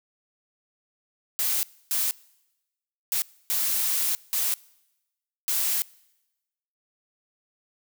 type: noise bursts at uneven times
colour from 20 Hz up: blue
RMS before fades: -25 dBFS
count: 6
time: 1.39-1.63 / 1.91-2.11 / 3.12-3.22 / 3.5-4.15 / 4.33-4.54 / 5.48-5.82 s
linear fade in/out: 0 ms
effects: noise-tail reverb RT60 1.0 s tail -24 dB re dry